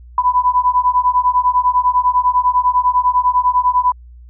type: beating tone pair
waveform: sine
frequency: 990 / 1000 Hz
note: B5 / B5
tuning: +4 / +21 cents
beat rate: 10 Hz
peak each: -14 dBFS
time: 0.18-3.92 s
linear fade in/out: 2 ms
effects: added 60 Hz sine -36 dBFS peak until 4.29 s